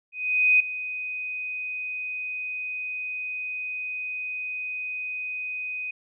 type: tone with ADSR envelope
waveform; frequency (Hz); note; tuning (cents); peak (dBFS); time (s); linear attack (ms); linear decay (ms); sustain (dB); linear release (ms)
sine; 2500; D#7; +8; -14; 0.12-5.91; 480; 5; -15; 6
effects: none